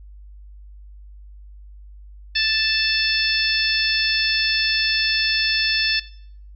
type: harmonic tone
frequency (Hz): 880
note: A5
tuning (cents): 0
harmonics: 2 / 3 / 4 / 5 / 6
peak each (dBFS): -24 / -24 / -24 / -24 / -24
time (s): 2.35-6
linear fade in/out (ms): 10
effects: noise-tail reverb RT60 0.6 s tail -19 dB re dry + added 50 Hz sine -39 dBFS peak until 6.55 s